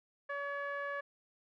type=tone with low-pass filter; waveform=sawtooth; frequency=567 Hz; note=C#5; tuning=39 cents sharp; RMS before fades=-39 dBFS; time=0.29-1.01 s; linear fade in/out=10 ms; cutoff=1600 Hz; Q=4.2; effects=none